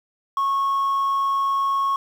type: tone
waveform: triangle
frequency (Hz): 1098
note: C#6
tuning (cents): -17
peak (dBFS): -16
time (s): 0.37-1.96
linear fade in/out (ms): 2
effects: tanh soft clip ceiling -13 dBFS + 8-bit